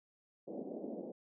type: band-pass noise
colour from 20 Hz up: pink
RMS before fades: -44 dBFS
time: 0.47-1.12 s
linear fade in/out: 10 ms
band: 200 to 650 Hz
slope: 48 dB/octave
effects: none